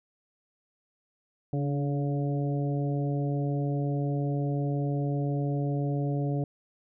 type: harmonic tone with a mistuned harmonic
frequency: 141.7 Hz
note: C#3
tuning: 38 cents sharp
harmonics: 1 / 2 / 3 / 4 / 5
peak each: -27 / -33 / -37 / -39 / -41 dBFS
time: 1.53-6.44 s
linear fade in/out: 2 ms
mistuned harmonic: 2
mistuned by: +34 cents
effects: none